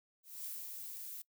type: noise with ADSR envelope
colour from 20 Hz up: violet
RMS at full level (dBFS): -43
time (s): 0.23-1.22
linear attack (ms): 220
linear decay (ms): 220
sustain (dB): -3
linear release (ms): 5
effects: noise-tail reverb RT60 0.1 s tail -23 dB re dry